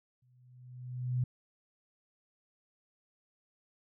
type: tone with exponential growth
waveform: sine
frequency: 125.2 Hz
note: B2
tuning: 24 cents sharp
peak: -26 dBFS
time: 0.22-1.24 s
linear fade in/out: 5 ms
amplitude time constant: 220 ms
effects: none